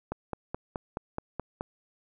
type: click train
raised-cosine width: 1 ms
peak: -18 dBFS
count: 8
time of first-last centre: 0.12-1.609 s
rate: 4.7 Hz
effects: none